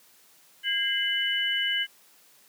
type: tone cluster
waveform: sine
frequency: 1622 / 2083 / 2980 Hz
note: G#6 / C7 / F#7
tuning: -41 / -8 / +12 cents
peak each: -30 / -31 / -26 dBFS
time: 0.63-1.87 s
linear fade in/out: 50 ms
effects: white hiss -58 dBFS RMS until 2.48 s + high-pass 150 Hz 12 dB/octave